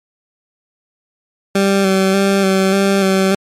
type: tone with vibrato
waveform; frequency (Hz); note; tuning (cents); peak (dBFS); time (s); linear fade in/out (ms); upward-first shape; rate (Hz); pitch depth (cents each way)
20% pulse; 193.9; G3; -19; -6; 1.55-3.35; 5; square; 1.7; 23
effects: low-pass 11000 Hz 12 dB/octave + MP3 96 kbps